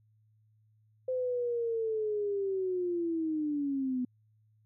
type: linear sweep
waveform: sine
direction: down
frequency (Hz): 516 to 246.9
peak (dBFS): -29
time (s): 1.08-4.05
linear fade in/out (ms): 5
effects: added 108 Hz sine -64 dBFS peak until 4.65 s